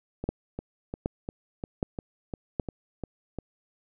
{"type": "two click trains", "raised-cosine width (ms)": 2, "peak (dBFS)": [-20, -13], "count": [10, 4], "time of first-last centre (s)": [[0.24, 3.387], [0.29, 2.598]], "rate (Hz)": [2.86, 1.3], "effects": []}